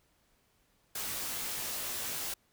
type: noise with comb filter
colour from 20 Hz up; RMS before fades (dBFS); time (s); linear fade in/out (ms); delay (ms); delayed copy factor
white; -37; 0.95-2.34; 5; 18; -0.8
effects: pink hiss -71 dBFS RMS until 2.52 s